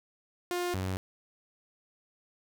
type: tone pair in turn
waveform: sawtooth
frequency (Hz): 354.2 / 93.82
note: F4 / F#2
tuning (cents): +24 / +25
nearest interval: octave + major seventh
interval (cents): 2299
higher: first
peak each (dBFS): -26 / -27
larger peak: first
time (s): 0.51-0.74 / 0.74-0.97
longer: neither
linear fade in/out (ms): 0
effects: none